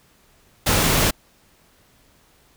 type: noise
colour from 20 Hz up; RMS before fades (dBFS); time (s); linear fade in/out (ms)
pink; -18; 0.66-1.11; 10
effects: pink hiss -57 dBFS RMS until 2.56 s